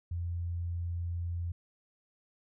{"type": "tone", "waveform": "sine", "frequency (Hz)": 86.1, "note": "F2", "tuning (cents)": -24, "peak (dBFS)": -32, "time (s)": [0.11, 1.52], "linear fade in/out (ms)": 5, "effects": []}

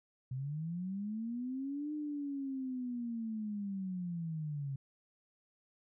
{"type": "linear two-way sweep", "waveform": "sine", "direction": "up then down", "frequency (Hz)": [124.7, 303.4, 134.4], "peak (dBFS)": -36, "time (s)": [0.31, 4.76], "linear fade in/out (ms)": 5, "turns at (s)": 1.93, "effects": []}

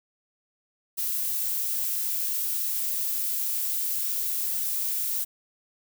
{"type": "noise", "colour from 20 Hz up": "violet", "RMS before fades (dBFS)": -28, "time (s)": [0.97, 5.25], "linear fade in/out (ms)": 20, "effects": []}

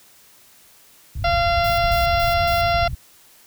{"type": "low-pass noise", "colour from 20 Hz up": "white", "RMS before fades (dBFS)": -26, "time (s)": [1.15, 2.95], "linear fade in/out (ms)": 5, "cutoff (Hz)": 110, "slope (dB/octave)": 24}
{"type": "harmonic tone", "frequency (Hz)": 688, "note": "F5", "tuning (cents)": -26, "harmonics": [1, 2, 3, 4, 5, 6, 7, 8], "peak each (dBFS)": [-18, -24, -28, -30, -32, -34, -35, -36], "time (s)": [1.24, 2.88], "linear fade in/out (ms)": 5}
{"type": "noise with tremolo", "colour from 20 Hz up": "violet", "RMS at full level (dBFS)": -34, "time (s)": [1.64, 2.73], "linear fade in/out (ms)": 5, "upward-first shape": "square", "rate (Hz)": 3.6, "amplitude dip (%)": 80}
{"effects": ["white hiss -51 dBFS RMS until 3.46 s"]}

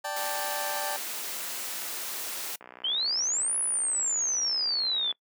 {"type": "chord", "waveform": "30% pulse", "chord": "D suspended fourth", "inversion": "none", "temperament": "just", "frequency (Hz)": [587.3, 783.1, 881], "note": ["D5", "G5", "A5"], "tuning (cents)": [0, -2, 2], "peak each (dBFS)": -33, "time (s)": [0.04, 0.97], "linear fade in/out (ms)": 10}
{"type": "noise", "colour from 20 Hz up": "white", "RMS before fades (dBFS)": -35, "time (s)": [0.16, 2.56], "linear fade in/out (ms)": 5}
{"type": "click train", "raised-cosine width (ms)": 0.5, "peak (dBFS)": -29, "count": 157, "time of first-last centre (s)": [2.61, 5.126], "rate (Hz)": 62}
{"type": "exponential two-way sweep", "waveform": "sine", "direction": "up then down", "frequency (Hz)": [3015, 10530, 3422], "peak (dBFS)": -25, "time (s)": [2.84, 5.12], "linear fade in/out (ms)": 5, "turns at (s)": 3.58}
{"effects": ["noise-tail reverb RT60 0.1 s tail -23 dB re dry", "high-pass 300 Hz 12 dB/octave"]}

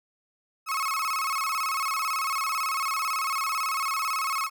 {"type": "tone with vibrato", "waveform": "35% pulse", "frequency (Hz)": 1184, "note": "D6", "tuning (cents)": 14, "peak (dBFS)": -24, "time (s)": [0.66, 4.5], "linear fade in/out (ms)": 50, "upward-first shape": "square", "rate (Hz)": 18, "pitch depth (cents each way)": 140, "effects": []}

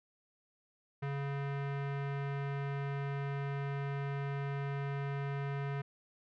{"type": "tone with low-pass filter", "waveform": "square", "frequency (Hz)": 140, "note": "C#3", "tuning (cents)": 18, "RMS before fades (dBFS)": -37, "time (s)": [1.02, 5.82], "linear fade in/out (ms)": 10, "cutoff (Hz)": 2000, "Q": 1.5, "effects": []}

